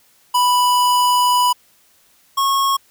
square tone pair in turn, 987.8 / 1094.2 Hz, B5 / C#6, 0 / -23 cents, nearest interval major second, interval 177 cents, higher second, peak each -13 / -15 dBFS, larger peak first, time 0.34-1.53 / 2.37-2.77 s, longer first, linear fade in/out 10 ms, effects white hiss -55 dBFS RMS until 2.9 s

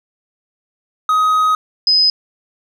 triangle / sine tone pair in turn, 1259 / 5036 Hz, D#6 / D#8, +20 / +20 cents, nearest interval 2 octaves, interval 2400 cents, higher second, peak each -9 / -9 dBFS, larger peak neither, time 1.09-1.55 / 1.87-2.1 s, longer first, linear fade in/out 2 ms, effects none

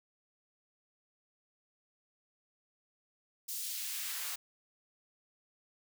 white noise with high-pass filter sweep, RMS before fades -39 dBFS, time 3.48-4.36 s, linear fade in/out 10 ms, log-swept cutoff 5500 to 880 Hz, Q 0.9, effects none

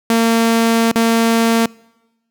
sawtooth tone with dropouts, 228.5 Hz, A#3, 34 cents flat, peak -7 dBFS, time 0.1-1.66 s, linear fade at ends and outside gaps 2 ms, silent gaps 0.916-0.957 s, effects noise-tail reverb RT60 1.0 s tail -25 dB re dry

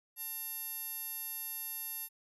sawtooth tone with band-pass filter, 900 Hz, A5, 39 cents sharp, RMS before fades -41 dBFS, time 0.16-2.09 s, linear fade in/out 50 ms, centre 12000 Hz, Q 7, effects none

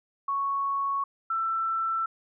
sine tone pair in turn, 1108.7 / 1334.8 Hz, C#6 / E6, 0 / +21 cents, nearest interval minor third, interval 321 cents, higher second, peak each -25 dBFS, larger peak neither, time 0.28-1.04 / 1.3-2.06 s, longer neither, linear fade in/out 5 ms, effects none

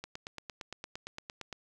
click train, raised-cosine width 0.2 ms, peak -23 dBFS, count 14, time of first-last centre 0.04-1.527 s, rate 8.74 Hz, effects none

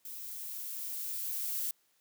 violet noise with level ramp, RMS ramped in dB -44 to -34 dBFS, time 0.05-1.71 s, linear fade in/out 2 ms, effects white hiss -72 dBFS RMS until 2 s + high-pass 100 Hz 12 dB/octave

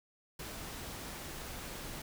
pink noise, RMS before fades -44 dBFS, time 0.39-2.02 s, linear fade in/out 5 ms, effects none

